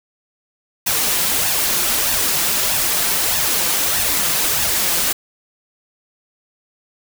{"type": "noise with flanger", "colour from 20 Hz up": "white", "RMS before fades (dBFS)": -18, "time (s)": [0.86, 5.13], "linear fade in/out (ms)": 10, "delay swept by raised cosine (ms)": [1.1, 5.9], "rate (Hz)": 1.6, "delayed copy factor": 0.55, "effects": []}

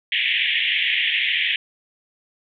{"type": "band-pass noise", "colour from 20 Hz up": "white", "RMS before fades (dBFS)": -21, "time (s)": [0.12, 1.56], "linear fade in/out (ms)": 2, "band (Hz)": [1800, 3400], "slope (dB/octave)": 96, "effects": []}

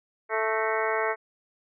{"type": "harmonic tone with a mistuned harmonic", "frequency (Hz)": 220, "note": "A3", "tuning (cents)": 0, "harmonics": [2, 3, 4, 5, 6, 7, 8, 9, 10], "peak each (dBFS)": [-29, -31, -32, -33, -34, -34, -35, -36, -36], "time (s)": [0.29, 1.16], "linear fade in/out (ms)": 50, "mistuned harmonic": 8, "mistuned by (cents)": 78, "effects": []}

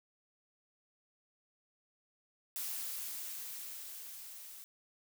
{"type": "noise with level ramp", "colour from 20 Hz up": "blue", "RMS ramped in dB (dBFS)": [-39, -51], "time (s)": [2.56, 4.64], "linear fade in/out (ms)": 0, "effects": []}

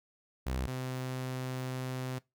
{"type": "tone pair in turn", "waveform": "sawtooth", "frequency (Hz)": [64.4, 128.8], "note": ["C2", "C3"], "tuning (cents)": [-27, -27], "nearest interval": "octave", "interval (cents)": 1200, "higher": "second", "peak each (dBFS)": [-28, -31], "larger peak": "first", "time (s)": [[0.46, 0.67], [0.67, 2.19]], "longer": "second", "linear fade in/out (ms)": 10, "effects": ["noise-tail reverb RT60 0.2 s tail -21 dB re dry"]}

